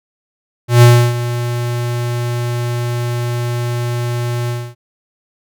square tone with ADSR envelope, 120.3 Hz, B2, 45 cents flat, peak -3 dBFS, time 0.68-4.75 s, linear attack 140 ms, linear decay 310 ms, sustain -14 dB, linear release 260 ms, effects none

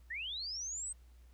sine linear sweep, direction up, 1735 to 8372 Hz, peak -38 dBFS, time 0.1-0.93 s, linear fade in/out 10 ms, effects added 60 Hz sine -56 dBFS peak until 1.33 s + pink hiss -72 dBFS RMS until 1.33 s

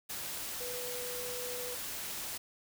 sine tone in noise, 493.9 Hz, B4, in tune, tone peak -41 dBFS, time 0.6-1.75 s, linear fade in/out 10 ms, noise white, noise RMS -40 dBFS, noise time 0.09-2.38 s, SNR -4 dB, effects none

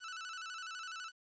sawtooth tone with vibrato, 1400 Hz, F6, 4 cents sharp, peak -39 dBFS, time 0-1.12 s, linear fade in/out 50 ms, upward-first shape square, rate 12 Hz, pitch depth 100 cents each way, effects resampled to 16000 Hz + 12-bit

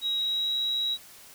sine tone with pitch glide, 3825 to 3858 Hz, A#7 to B7, +44 to -41 cents, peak -25 dBFS, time 0.01-0.98 s, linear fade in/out 50 ms, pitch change +15 cents, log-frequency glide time 0.16-0.56 s, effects white hiss -50 dBFS RMS until 1.34 s

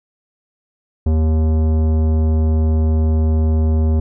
sine tone with tanh clipping, 78.8 Hz, D#2, 23 cents sharp, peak -14 dBFS, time 1.06-4 s, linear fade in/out 5 ms, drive 15 dB, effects none

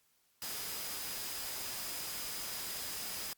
sine tone in noise, 4978 Hz, D#8, in tune, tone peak -48 dBFS, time 0.42-3.33 s, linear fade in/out 0 ms, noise white, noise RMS -41 dBFS, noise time 0.42-3.33 s, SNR -10 dB, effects white hiss -73 dBFS RMS until 3.37 s + Opus 48 kbps

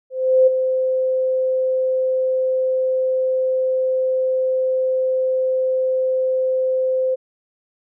sine tone with ADSR envelope, 518 Hz, C5, 17 cents flat, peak -8 dBFS, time 0.1-7.16 s, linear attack 370 ms, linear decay 14 ms, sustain -8 dB, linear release 23 ms, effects none

